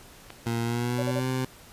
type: clicks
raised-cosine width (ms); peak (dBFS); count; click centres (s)
0.3; -34 / -24; 2; 0.301 / 0.304
type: tone with pitch glide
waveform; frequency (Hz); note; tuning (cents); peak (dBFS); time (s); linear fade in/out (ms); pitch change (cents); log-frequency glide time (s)
20% pulse; 116.54 to 129.31; A#2 to C3; 0 to -20; -21; 0.46-1.45; 5; +180; 0.63-1.26
type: tone bursts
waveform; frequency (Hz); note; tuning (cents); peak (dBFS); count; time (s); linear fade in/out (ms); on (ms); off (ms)
sine; 569; C#5; +45; -28; 3; 0.98-1.2; 10; 48; 38
effects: pink hiss -50 dBFS RMS until 1.72 s + resampled to 32000 Hz